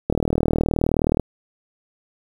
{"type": "click train", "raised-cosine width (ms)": 2, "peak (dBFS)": -5, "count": 44, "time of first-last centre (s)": [0.1, 1.197], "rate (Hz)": 39.2, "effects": ["7-bit"]}